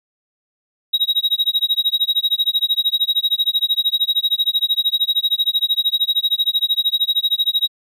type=tone with tremolo; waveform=triangle; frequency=3814 Hz; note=A#7; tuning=39 cents sharp; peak=-10 dBFS; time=0.93-7.68 s; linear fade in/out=10 ms; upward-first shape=sine; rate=13 Hz; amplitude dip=100%; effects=none